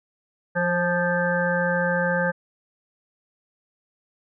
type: harmonic tone with a mistuned harmonic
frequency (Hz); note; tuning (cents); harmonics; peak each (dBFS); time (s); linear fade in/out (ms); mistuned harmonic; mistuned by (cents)
174.61; F3; 0; 1 / 3 / 5 / 7 / 9 / 10; -26 / -24 / -30 / -35 / -25 / -33; 0.55-2.32; 20; 3; +21
effects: none